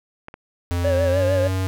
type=clicks; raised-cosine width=0.5 ms; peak=-20 / -23 dBFS; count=2; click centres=0.284 / 0.341 s
type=tone with pitch glide; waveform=square; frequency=87.31 to 94.12 Hz; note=F2 to F#2; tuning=0 to +30 cents; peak=-21 dBFS; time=0.71-1.67 s; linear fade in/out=0 ms; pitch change=+130 cents; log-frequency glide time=1.09-1.21 s
type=tone with vibrato; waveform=triangle; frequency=554.4 Hz; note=C#5; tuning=in tune; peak=-16 dBFS; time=0.84-1.48 s; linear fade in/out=10 ms; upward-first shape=triangle; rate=6.6 Hz; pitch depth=84 cents each way
effects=none